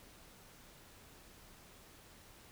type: silence
effects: pink hiss -59 dBFS RMS until 2.51 s